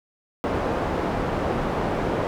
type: low-pass noise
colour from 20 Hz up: white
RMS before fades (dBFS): -25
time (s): 0.44-2.27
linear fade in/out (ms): 0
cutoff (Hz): 720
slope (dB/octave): 12
effects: none